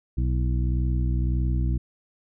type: harmonic tone with a mistuned harmonic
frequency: 61.74 Hz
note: B1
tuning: in tune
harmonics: 1 / 2 / 3 / 4 / 5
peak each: -22 / -27 / -35 / -37 / -37 dBFS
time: 0.17-1.78 s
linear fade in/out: 10 ms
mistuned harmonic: 5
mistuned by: +80 cents
effects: none